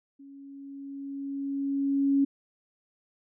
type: tone with level ramp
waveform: sine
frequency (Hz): 277.2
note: C#4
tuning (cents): 0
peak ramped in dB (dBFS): -46 to -19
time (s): 0.19-2.25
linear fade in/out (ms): 10
effects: none